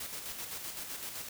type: noise with tremolo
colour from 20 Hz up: white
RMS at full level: -40 dBFS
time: 0-1.29 s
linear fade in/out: 5 ms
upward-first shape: square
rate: 7.8 Hz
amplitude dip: 40%
effects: none